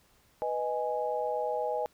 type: chord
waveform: sine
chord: G# minor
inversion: first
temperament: equal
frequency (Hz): 493.9 / 622.3 / 830.6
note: B4 / D#5 / G#5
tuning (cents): 0 / 0 / 0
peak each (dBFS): -33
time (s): 0.42-1.86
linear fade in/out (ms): 0
effects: pink hiss -65 dBFS RMS until 1.93 s